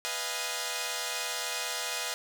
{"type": "chord", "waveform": "5% pulse", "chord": "F half-diminished seventh", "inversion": "second", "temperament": "equal", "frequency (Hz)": [493.9, 622.3, 698.5, 830.6], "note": ["Cb5", "Eb5", "F5", "Ab5"], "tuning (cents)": [0, 0, 0, 0], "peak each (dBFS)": -26, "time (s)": [0.05, 2.14], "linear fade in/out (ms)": 0, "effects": []}